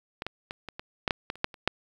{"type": "clicks", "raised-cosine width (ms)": 0.3, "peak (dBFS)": [-17, -16, -19, -22, -21, -9, -8, -14, -30, -8, -29, -6], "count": 12, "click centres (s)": [0.221, 0.266, 0.509, 0.687, 0.795, 1.078, 1.108, 1.301, 1.356, 1.444, 1.542, 1.676], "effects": ["8-bit"]}